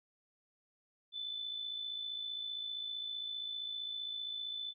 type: tone with amplitude modulation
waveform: sine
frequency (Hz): 3508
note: A7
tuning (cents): -6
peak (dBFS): -36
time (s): 1.12-4.74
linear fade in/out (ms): 50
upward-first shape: sine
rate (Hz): 55.3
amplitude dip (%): 50
effects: none